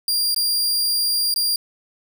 sawtooth tone with dropouts, 4782 Hz, D8, 30 cents sharp, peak -15 dBFS, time 0.08-1.56 s, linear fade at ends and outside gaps 2 ms, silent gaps 0.346-0.362 / 1.341-1.36 s, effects none

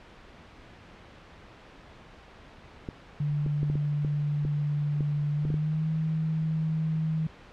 clicks, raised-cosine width 3 ms, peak -21 dBFS, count 11, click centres 2.888 / 3.463 / 3.631 / 3.7 / 3.755 / 4.048 / 4.451 / 5.007 / 5.452 / 5.503 / 5.542 s
sine tone with pitch glide, 146.83 to 158.28 Hz, D3 to D#3, 0 to +30 cents, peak -25 dBFS, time 3.2-7.27 s, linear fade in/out 5 ms, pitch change +130 cents, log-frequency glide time 5.32-5.88 s
effects pink hiss -50 dBFS RMS until 7.52 s + low-pass 3000 Hz 12 dB/octave

